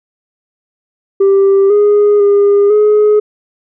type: tone with pitch steps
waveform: sine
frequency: 392.4 / 413.3 / 404.8 / 421.5 Hz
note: G4 / G#4 / G#4 / G#4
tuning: +2 / -8 / -44 / +26 cents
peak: -3 dBFS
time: 1.2-3.2 s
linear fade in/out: 10 ms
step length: 500 ms
effects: tanh soft clip ceiling -4 dBFS